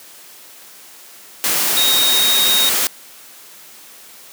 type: tone in noise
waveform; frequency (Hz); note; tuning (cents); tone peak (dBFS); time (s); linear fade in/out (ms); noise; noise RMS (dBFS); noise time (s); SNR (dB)
sine; 3746; A#7; +8; -14; 1.77-2.69; 0; white; -17; 1.44-2.87; 0
effects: white hiss -41 dBFS RMS until 4.32 s + high-pass 200 Hz 12 dB/octave